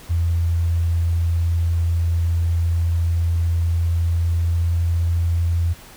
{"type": "tone with pitch glide", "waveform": "sine", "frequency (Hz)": [84.3, 84.84], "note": ["E2", "F2"], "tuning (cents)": [39, -50], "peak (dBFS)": -16, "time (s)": [0.09, 5.74], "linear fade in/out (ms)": 20, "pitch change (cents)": 11, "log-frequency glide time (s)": [3.91, 5.15], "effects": ["pink hiss -43 dBFS RMS until 5.96 s"]}